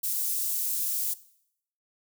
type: high-pass noise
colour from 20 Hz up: white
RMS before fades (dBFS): -29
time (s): 0.03-1.14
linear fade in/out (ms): 10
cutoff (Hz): 8600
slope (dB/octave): 12
effects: noise-tail reverb RT60 0.7 s tail -18 dB re dry